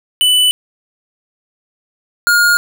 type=tone pair in turn; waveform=square; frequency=2986 / 1424.8 Hz; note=F#7 / F6; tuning=+15 / +34 cents; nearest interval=octave + minor second; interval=1281 cents; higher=first; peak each=-9 dBFS; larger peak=neither; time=0.21-0.51 / 2.27-2.57 s; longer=neither; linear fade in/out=0 ms; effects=8-bit